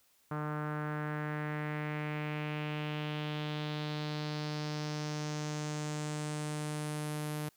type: tone with low-pass filter sweep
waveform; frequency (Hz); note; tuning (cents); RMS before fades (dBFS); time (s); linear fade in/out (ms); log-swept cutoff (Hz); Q
sawtooth; 150.8; D3; +46; -37; 0.31-7.49; 5; 1300 to 12000; 2.8
effects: white hiss -69 dBFS RMS until 7.56 s